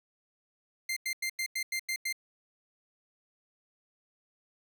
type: tone bursts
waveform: sawtooth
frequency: 2093 Hz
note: C7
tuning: in tune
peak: -27 dBFS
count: 8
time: 0.89-2.127 s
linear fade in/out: 5 ms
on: 75 ms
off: 91 ms
effects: none